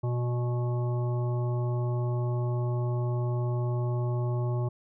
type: harmonic tone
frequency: 121.8 Hz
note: B2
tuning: 24 cents flat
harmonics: 1 / 3 / 5 / 7 / 9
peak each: -26 / -36 / -40 / -43 / -45 dBFS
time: 0.03-4.69 s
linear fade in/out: 10 ms
effects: none